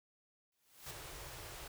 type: noise with exponential growth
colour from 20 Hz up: white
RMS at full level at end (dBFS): -47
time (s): 0.52-0.91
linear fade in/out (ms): 2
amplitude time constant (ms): 83
type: band-stop noise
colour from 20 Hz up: pink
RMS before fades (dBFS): -49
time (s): 0.86-1.68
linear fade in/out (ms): 5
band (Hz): 160 to 320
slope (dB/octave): 48
effects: none